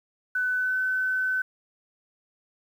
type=tone with pitch glide; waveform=sine; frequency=1501 to 1516.7 Hz; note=F#6 to F#6; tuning=+24 to +42 cents; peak=-23 dBFS; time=0.35-1.42 s; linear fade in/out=5 ms; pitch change=+18 cents; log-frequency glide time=0.54-0.78 s; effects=9-bit